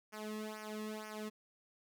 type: tone with flanger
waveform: sawtooth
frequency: 214.6 Hz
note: A3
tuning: 43 cents flat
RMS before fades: -44 dBFS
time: 0.12-1.3 s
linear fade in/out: 20 ms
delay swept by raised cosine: 0.25 to 1.35 ms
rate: 2.1 Hz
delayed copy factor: -1
effects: none